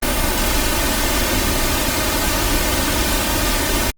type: noise with comb filter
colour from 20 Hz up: pink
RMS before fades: -18 dBFS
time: 0.02-3.91 s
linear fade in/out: 10 ms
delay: 3.3 ms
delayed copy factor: +0.65
effects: Opus 24 kbps